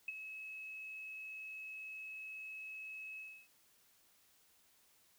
sine tone with ADSR envelope, 2578 Hz, E7, 39 cents flat, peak -35 dBFS, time 0.08-3.48 s, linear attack 4 ms, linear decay 24 ms, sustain -10 dB, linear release 300 ms, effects white hiss -70 dBFS RMS until 5.18 s

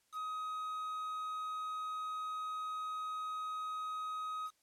triangle tone with quantisation, 1260 Hz, D#6, 21 cents sharp, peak -36 dBFS, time 0.12-4.51 s, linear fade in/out 50 ms, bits 9, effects white hiss -75 dBFS RMS until 4.62 s + low-pass 11000 Hz 12 dB/octave

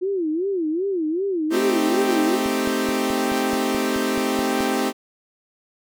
sine tone with vibrato, 350 Hz, F4, 4 cents sharp, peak -20 dBFS, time 0.01-2.4 s, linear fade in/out 20 ms, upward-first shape sine, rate 2.6 Hz, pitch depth 230 cents each way
sawtooth chord, A half-diminished seventh, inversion none, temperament equal, 220 / 261.6 / 311.1 / 392 Hz, A3 / C4 / Eb4 / G4, 0 / 0 / 0 / 0 cents, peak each -23 / -20 / -24 / -21 dBFS, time 1.5-4.93 s, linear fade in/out 50 ms
click train, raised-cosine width 2 ms, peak -18 dBFS, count 11, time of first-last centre 2.46-4.606 s, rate 4.66 Hz
effects none

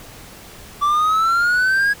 triangle exponential sweep, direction up, 1155 to 1661.2 Hz, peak -12 dBFS, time 0.81-1.94 s, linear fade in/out 20 ms, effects pink hiss -40 dBFS RMS until 2 s

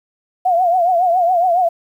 sine tone with vibrato, 710 Hz, F5, 28 cents sharp, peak -11 dBFS, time 0.45-1.69 s, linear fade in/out 10 ms, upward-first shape triangle, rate 7.2 Hz, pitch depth 120 cents each way, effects 8-bit

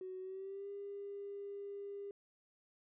triangle tone with pitch glide, 372.8 to 401.9 Hz, F#4 to G4, +13 to +43 cents, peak -39 dBFS, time 0.01-2.11 s, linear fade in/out 2 ms, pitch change +130 cents, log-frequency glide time 0.2-0.69 s, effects tanh soft clip ceiling -41 dBFS + resampled to 8000 Hz

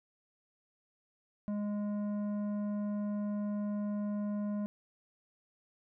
sine tone with tanh clipping, 206.7 Hz, G#3, 8 cents flat, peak -34 dBFS, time 1.48-4.66 s, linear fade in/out 0 ms, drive 10 dB, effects none

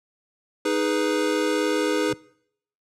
square chord, G# minor, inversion second, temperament equal, 311.1 / 415.3 / 493.9 Hz, D#4 / G#4 / B4, 0 / 0 / 0 cents, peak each -26 dBFS, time 0.65-2.13 s, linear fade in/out 5 ms
sine tone with exponential growth, 130.81 Hz, C3, in tune, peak -30 dBFS, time 2.05-2.14 s, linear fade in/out 2 ms, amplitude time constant 19 ms
effects noise-tail reverb RT60 0.7 s tail -23 dB re dry + low-pass 9000 Hz 12 dB/octave

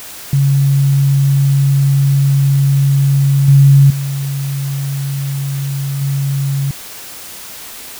sine tone with level steps, 138.59 Hz, C#3, in tune, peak -8 / -3 / -16 / -13 dBFS, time 0.33-6.71 s, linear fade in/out 2 ms, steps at 3.48 / 3.9 / 6.01 s, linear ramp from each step 5 ms, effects white hiss -31 dBFS RMS until 7.99 s

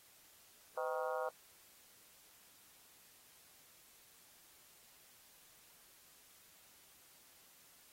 harmonic tone with a mistuned harmonic, 156.9 Hz, D#3, 15 cents sharp, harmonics 3 / 4 / 5 / 6 / 7 / 8 / 9, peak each -40 / -42 / -44 / -46 / -47 / -48 / -49 dBFS, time 0.77-1.29 s, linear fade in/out 5 ms, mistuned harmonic 3, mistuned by +130 cents, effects white hiss -64 dBFS RMS until 7.92 s + AAC 48 kbps

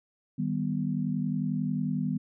sine chord, Eb augmented, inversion none, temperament equal, 155.56 / 196 / 246.9 Hz, Eb3 / G3 / B3, 0 / 0 / 0 cents, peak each -31 dBFS, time 0.38-2.18 s, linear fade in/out 10 ms, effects none

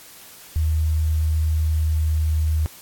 sine tone with pitch glide, 78.4 to 77.9 Hz, D#2 to D#2, +14 to +3 cents, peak -17 dBFS, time 0.56-2.66 s, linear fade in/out 0 ms, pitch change -11 cents, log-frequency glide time 1.67-2.42 s, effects white hiss -44 dBFS RMS until 2.81 s + AAC 64 kbps

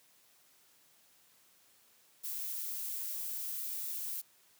violet noise, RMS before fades -39 dBFS, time 2.23-4.22 s, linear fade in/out 20 ms, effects white hiss -66 dBFS RMS until 4.59 s + high-pass 100 Hz 12 dB/octave

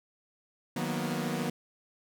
sawtooth chord, B major seventh, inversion first, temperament equal with one note detuned, 155.56 / 182.87 / 233.1 / 246.9 Hz, D#3 / F#3 / A#3 / B3, 0 / -20 / 0 / 0 cents, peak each -32 dBFS, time 0.76-1.5 s, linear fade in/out 5 ms, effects none

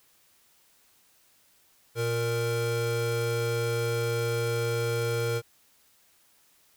square tone pair together, 117.96 / 466.3 Hz, A#2 / A#4, +21 / +1 cents, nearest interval 2 octaves, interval 2380 cents, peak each -30 / -29 dBFS, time 1.95-5.42 s, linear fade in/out 50 ms, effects white hiss -63 dBFS RMS until 6.76 s

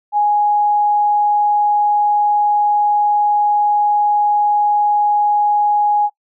sine tone, 830.6 Hz, G#5, in tune, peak -11 dBFS, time 0.12-6.1 s, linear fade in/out 50 ms, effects noise-tail reverb RT60 0.1 s tail -21 dB re dry

